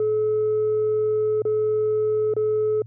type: tone with dropouts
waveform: sine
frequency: 429.3 Hz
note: A4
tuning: 43 cents flat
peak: -17 dBFS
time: 0-2.82 s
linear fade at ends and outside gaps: 2 ms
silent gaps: 1.42-1.452 / 2.338-2.365 s
effects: tanh soft clip ceiling -16 dBFS + added 114 Hz sine -38 dBFS peak until 2.86 s